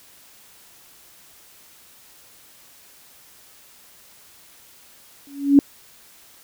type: tone with exponential growth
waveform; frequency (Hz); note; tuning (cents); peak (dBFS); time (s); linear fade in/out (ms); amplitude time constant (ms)
sine; 281.1; C#4; +24; -5; 5.27-5.59; 1; 69
effects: white hiss -50 dBFS RMS until 6.43 s